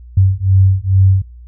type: beating tone pair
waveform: sine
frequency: 94.5 / 96.8 Hz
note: F#2 / G2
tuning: +37 / -21 cents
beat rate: 2.3 Hz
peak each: -11 dBFS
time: 0.17-1.22 s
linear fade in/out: 5 ms
effects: noise-tail reverb RT60 0.4 s tail -26 dB re dry + added 60 Hz sine -33 dBFS peak until 1.47 s